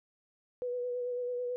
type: tone with vibrato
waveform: sine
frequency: 492 Hz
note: B4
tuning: 7 cents flat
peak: -32 dBFS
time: 0.62-1.56 s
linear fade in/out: 0 ms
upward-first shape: sine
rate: 9.1 Hz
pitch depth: 22 cents each way
effects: none